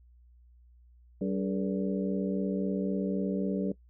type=harmonic tone with a mistuned harmonic; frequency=96.2 Hz; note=G2; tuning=32 cents flat; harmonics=2 / 3 / 4 / 5 / 6; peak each=-30 / -34 / -36 / -38 / -40 dBFS; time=1.21-3.72 s; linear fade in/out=5 ms; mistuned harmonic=4; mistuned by=+140 cents; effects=noise-tail reverb RT60 0.1 s tail -19 dB re dry + added 60 Hz sine -55 dBFS peak until 3.89 s